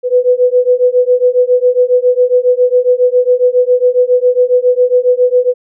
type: beating tone pair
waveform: sine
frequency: 493.9 / 501.2 Hz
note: B4 / B4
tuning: 0 / +25 cents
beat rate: 7.3 Hz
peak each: -10 dBFS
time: 0.03-5.54 s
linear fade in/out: 50 ms
effects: none